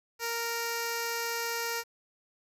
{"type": "tone with notch filter", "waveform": "5% pulse", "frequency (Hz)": 465, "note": "A#4", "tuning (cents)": -4, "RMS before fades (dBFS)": -33, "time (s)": [0.19, 1.84], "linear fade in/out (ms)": 50, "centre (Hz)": 3400, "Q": 1.4, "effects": ["resampled to 32000 Hz", "10-bit"]}